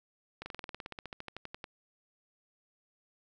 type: slowing click train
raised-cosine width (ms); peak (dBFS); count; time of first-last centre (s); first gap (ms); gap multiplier
0.3; -25; 20; 0.42-1.642; 40; 1.05
effects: none